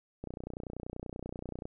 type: click train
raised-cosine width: 2 ms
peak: -26 dBFS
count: 44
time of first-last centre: 0.24-1.654 s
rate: 30.4 Hz
effects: none